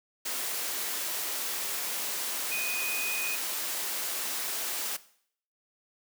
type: tone in noise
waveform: sine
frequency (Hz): 2489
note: D#7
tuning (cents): 0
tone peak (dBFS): -31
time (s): 2.51-3.36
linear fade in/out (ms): 10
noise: white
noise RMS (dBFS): -33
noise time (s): 0.25-4.97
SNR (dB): -1
effects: noise-tail reverb RT60 0.6 s tail -17 dB re dry + high-pass 300 Hz 12 dB/octave